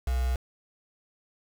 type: tone with quantisation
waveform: sine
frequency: 62.9 Hz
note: B1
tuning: 32 cents sharp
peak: -24 dBFS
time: 0.07-0.36 s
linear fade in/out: 5 ms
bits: 6
effects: none